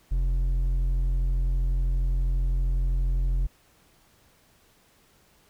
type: tone with hard clipping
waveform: sine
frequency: 43.82 Hz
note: F1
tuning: 7 cents sharp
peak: -23 dBFS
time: 0.11-3.47 s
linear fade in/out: 10 ms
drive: 5 dB
effects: pink hiss -61 dBFS RMS until 5.49 s